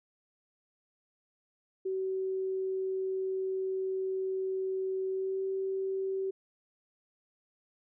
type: tone with pitch glide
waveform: sine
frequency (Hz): 379.5 to 384.1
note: F#4 to G4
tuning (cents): +44 to -35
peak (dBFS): -30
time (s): 1.85-6.31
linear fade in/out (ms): 10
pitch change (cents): +21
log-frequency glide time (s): 5.09-5.43
effects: none